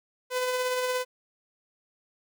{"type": "tone with tremolo", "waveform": "sawtooth", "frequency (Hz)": 504, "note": "B4", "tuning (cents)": 35, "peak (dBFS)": -21, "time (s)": [0.3, 1.05], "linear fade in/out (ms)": 50, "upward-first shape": "sine", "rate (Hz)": 17, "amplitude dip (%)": 30, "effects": []}